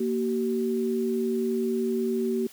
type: tone pair together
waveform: sine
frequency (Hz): 233.1 / 381.3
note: A#3 / G4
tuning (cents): 0 / -48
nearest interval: major sixth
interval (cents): 852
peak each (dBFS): -26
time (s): 0-2.47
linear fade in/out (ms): 5
effects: white hiss -50 dBFS RMS until 2.52 s + high-pass 150 Hz 12 dB/octave